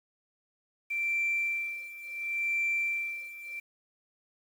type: tone with tremolo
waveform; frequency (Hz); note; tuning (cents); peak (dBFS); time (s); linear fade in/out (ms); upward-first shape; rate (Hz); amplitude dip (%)
sine; 2349; D7; 0; -25; 0.9-3.6; 10; sine; 0.71; 85
effects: tanh soft clip ceiling -22 dBFS + 9-bit